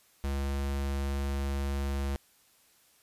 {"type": "tone", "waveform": "square", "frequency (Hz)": 69.3, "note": "C#2", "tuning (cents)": 0, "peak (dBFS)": -30, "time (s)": [0.24, 2.16], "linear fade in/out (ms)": 0, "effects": ["white hiss -64 dBFS RMS until 3.02 s", "resampled to 32000 Hz"]}